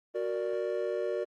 triangle chord, Gb augmented, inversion none, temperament equal, 370 / 466.2 / 587.3 Hz, Gb4 / Bb4 / D5, 0 / 0 / 0 cents, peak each -32 dBFS, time 0.14-1.25 s, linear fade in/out 20 ms, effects Opus 32 kbps

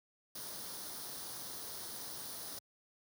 white noise with comb filter, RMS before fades -45 dBFS, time 0.35-2.59 s, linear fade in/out 5 ms, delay 0.2 ms, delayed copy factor +0.65, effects high-pass 80 Hz 12 dB/octave

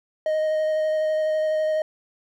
triangle tone with vibrato, 622.3 Hz, D#5, in tune, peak -18 dBFS, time 0.26-1.82 s, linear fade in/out 2 ms, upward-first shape square, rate 12 Hz, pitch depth 8 cents each way, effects none

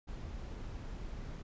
brown noise, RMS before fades -43 dBFS, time 0.07-1.43 s, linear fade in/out 20 ms, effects resampled to 16000 Hz

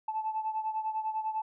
sine beating tone pair, 871 / 881 Hz, A5 / A5, -18 / +2 cents, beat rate 10 Hz, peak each -31 / -36 dBFS, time 0.08-1.42 s, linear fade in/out 5 ms, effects tanh soft clip ceiling -23 dBFS

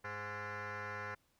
sine tone with frequency modulation, 209.4 Hz, G#3, 15 cents sharp, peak -38 dBFS, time 0.04-1.15 s, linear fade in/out 10 ms, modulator 311 Hz, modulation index 5.9, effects tanh soft clip ceiling -39 dBFS + pink hiss -75 dBFS RMS until 1.39 s

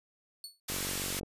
sawtooth tone with exponential decay, 4423 Hz, C#8, 5 cents flat, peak -35 dBFS, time 0.44-0.6 s, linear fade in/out 1 ms, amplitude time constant 34 ms
white band-pass noise, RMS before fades -36 dBFS, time 0.68-1.2 s, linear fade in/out 10 ms, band 900 to 13000 Hz, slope 12 dB/octave
click train, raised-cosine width 2 ms, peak -27 dBFS, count 26, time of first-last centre 0.7-1.232 s, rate 47 Hz
effects resampled to 32000 Hz

